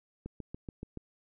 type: click train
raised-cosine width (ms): 3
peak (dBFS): -27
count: 6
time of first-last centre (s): 0.26-0.973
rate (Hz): 7.01
effects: none